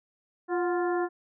harmonic tone with a mistuned harmonic, 349.3 Hz, F4, in tune, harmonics 1 / 2 / 3 / 4 / 5, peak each -26 / -32 / -36 / -38 / -40 dBFS, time 0.48-1.09 s, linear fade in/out 50 ms, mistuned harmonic 2, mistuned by +66 cents, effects none

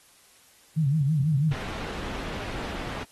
sine tone with vibrato, 146.83 Hz, D3, in tune, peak -20 dBFS, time 0.76-1.54 s, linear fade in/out 20 ms, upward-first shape sine, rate 6.1 Hz, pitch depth 160 cents each way
pink low-pass noise, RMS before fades -35 dBFS, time 1.51-3.04 s, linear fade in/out 10 ms, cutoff 3400 Hz, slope 12 dB/octave
effects white hiss -57 dBFS RMS until 3.11 s + AAC 32 kbps

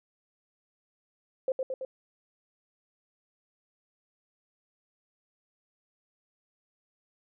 sine tone with echo, 523.3 Hz, C5, in tune, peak -24 dBFS, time 1.48-1.52 s, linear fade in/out 2 ms, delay 110 ms, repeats 3, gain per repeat -3 dB, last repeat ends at 1.85 s, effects none

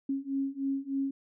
sine beating tone pair, 271.4 / 274.7 Hz, C#4 / C#4, -36 / -16 cents, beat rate 3.3 Hz, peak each -33 / -32 dBFS, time 0.09-1.11 s, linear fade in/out 5 ms, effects none

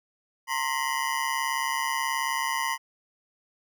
25% pulse ring-modulated tone, 987.8 Hz, B5, in tune, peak -19 dBFS, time 0.47-2.78 s, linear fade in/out 50 ms, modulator 69.3 Hz, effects none

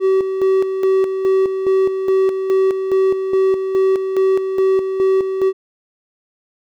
triangle tone with tremolo, 381.9 Hz, G4, 45 cents flat, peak -9 dBFS, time 0-5.53 s, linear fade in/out 50 ms, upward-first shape square, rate 2.4 Hz, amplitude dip 55%, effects none

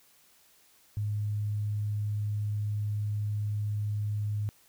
sine tone, 104.5 Hz, G#2, 11 cents sharp, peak -28 dBFS, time 0.97-4.49 s, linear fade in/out 0 ms, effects white hiss -62 dBFS RMS until 4.68 s

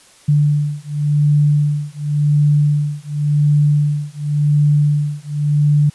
sine beating tone pair, 146.83 / 147.74 Hz, D3 / D3, 0 / +11 cents, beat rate 0.91 Hz, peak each -15 / -15 dBFS, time 0.28-5.9 s, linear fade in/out 10 ms, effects white hiss -47 dBFS RMS until 5.94 s + resampled to 24000 Hz

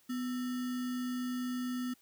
sine tone with sample-and-hold, 249.3 Hz, B3, 16 cents sharp, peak -33 dBFS, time 0.09-1.94 s, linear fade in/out 10 ms, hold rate 1575 Hz, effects white hiss -67 dBFS RMS until 2.01 s + high-pass 60 Hz 12 dB/octave

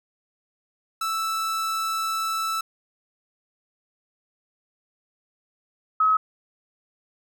45% pulse / sine tone pair in turn, 1318.5 / 1279.5 Hz, E6 / D#6, 0 / +48 cents, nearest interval minor second, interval 52 cents, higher first, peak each -24 / -16 dBFS, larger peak second, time 1.01-2.61 / 6-6.17 s, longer first, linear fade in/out 5 ms, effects none

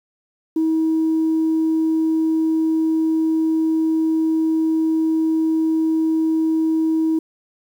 sine tone, 320 Hz, D#4, 49 cents sharp, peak -14 dBFS, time 0.56-7.19 s, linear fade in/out 5 ms, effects tanh soft clip ceiling -12 dBFS + 8-bit

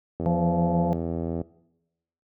click train, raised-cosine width 2 ms, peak -16 dBFS, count 102, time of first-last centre 0.2-1.414 s, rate 83.2 Hz
harmonic tone, 172.6 Hz, F3, 20 cents flat, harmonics 1 / 3 / 4 / 5, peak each -23 / -30 / -30 / -33 dBFS, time 0.26-0.93 s, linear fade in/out 0 ms
effects noise-tail reverb RT60 0.9 s tail -21 dB re dry + high-pass 80 Hz 12 dB/octave

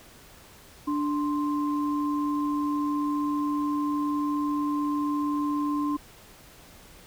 sine tone pair together, 293.3 / 1046.5 Hz, D4 / C6, -2 / 0 cents, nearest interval octave + minor seventh, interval 2202 cents, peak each -25 / -31 dBFS, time 0.87-5.97 s, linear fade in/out 10 ms, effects pink hiss -51 dBFS RMS until 7.06 s

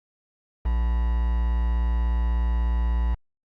triangle tone with quantisation, 58.3 Hz, A#1, 1 cent sharp, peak -18 dBFS, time 0.65-3.15 s, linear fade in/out 10 ms, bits 6, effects low-pass 2000 Hz 12 dB/octave + Opus 48 kbps

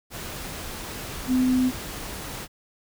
sine tone in noise, 255.3 Hz, C4, 42 cents flat, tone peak -18 dBFS, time 1.27-1.72 s, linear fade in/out 50 ms, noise pink, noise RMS -35 dBFS, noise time 0.1-2.48 s, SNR +14 dB, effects none

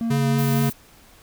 triangle tone with tremolo, 229.8 Hz, A#3, 25 cents flat, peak -19 dBFS, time 0.01-0.7 s, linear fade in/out 0 ms, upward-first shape sine, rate 3.9 Hz, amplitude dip 30%
square tone with vibrato, 139.4 Hz, C#3, 10 cents sharp, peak -20 dBFS, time 0.1-0.7 s, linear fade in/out 10 ms, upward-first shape triangle, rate 4.3 Hz, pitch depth 16 cents each way
violet noise, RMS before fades -33 dBFS, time 0.38-0.73 s, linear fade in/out 10 ms
effects pink hiss -51 dBFS RMS until 1.22 s

